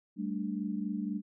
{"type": "chord", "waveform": "sine", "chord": "G suspended second", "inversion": "none", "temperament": "equal", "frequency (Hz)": [196, 220, 293.7], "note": ["G3", "A3", "D4"], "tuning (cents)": [0, 0, 0], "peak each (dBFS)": [-35, -36, -38], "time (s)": [0.16, 1.22], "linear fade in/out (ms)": 50, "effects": []}